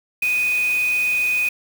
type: tone in noise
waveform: sine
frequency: 2489 Hz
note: D#7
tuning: in tune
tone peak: -17 dBFS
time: 0.22-1.49 s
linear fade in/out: 5 ms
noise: white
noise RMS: -34 dBFS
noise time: 0.22-1.49 s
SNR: +14 dB
effects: none